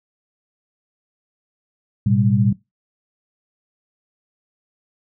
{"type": "tone cluster", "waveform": "sine", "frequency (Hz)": [110.2, 124.5, 198.4], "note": ["A2", "B2", "G3"], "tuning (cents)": [3, 14, 21], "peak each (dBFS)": -18, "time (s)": [2.06, 2.53], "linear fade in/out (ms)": 5, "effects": ["noise-tail reverb RT60 0.2 s tail -20 dB re dry"]}